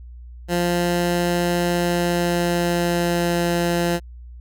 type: tone with pitch glide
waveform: 15% pulse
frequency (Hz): 174.61 to 172.5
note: F3 to F3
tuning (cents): 0 to -21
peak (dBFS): -12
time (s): 0.48-4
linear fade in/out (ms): 50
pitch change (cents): -21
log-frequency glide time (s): 1.66-3.47
effects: added 60 Hz sine -36 dBFS peak until 4.4 s